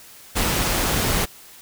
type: noise with amplitude modulation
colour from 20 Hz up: pink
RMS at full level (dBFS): -20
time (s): 0.35-1.26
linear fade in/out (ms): 20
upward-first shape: sine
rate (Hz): 176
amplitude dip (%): 25
effects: white hiss -45 dBFS RMS until 1.61 s